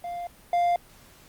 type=tone pair in turn; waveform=triangle; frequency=698.5 / 698.5 Hz; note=F5 / F5; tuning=0 / 0 cents; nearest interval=unison; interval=0 cents; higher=neither; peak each=-29 / -18 dBFS; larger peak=second; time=0.04-0.27 / 0.53-0.76 s; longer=neither; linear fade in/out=2 ms; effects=pink hiss -53 dBFS RMS until 1.28 s + Opus 32 kbps